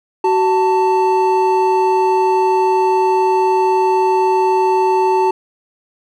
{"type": "tone pair together", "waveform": "triangle", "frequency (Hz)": [375.9, 888.1], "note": ["F#4", "A5"], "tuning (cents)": [27, 16], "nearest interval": "octave + minor third", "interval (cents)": 1489, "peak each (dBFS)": -12, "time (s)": [0.24, 5.31], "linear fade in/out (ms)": 5, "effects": []}